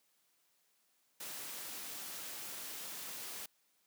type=noise; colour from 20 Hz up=white; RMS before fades=-45 dBFS; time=1.2-3.46 s; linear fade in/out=5 ms; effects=white hiss -75 dBFS RMS until 3.86 s + high-pass 150 Hz 12 dB/octave